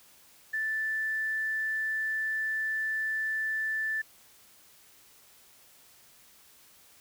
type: tone with quantisation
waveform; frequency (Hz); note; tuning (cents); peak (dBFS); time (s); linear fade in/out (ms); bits
sine; 1760; A6; 0; -28; 0.53-4.02; 10; 9
effects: white hiss -58 dBFS RMS until 7 s